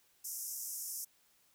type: band-pass noise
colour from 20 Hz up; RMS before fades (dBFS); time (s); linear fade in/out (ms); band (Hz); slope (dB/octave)
white; -42; 0.24-1.05; 10; 5300 to 15000; 96
effects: white hiss -70 dBFS RMS until 1.54 s